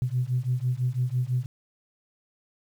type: beating tone pair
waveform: sine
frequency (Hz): 122.7 / 128.7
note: B2 / C3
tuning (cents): -11 / -28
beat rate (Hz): 6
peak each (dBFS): -26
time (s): 0.02-1.46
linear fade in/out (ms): 0
effects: tanh soft clip ceiling -16 dBFS + 9-bit